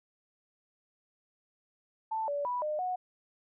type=tone with pitch steps; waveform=sine; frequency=884 / 575 / 984 / 607 / 733 Hz; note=A5 / D5 / B5 / D#5 / F#5; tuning=+8 / -37 / -7 / -43 / -16 cents; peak=-30 dBFS; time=2.11-2.96 s; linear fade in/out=10 ms; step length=170 ms; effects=none